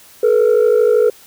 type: tone pair together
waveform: sine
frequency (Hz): 431.1 / 483.9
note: A4 / B4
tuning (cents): -35 / -35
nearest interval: major second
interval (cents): 200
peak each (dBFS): -10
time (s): 0.23-1.1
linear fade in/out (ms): 5
effects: tanh soft clip ceiling -6 dBFS + white hiss -44 dBFS RMS until 1.26 s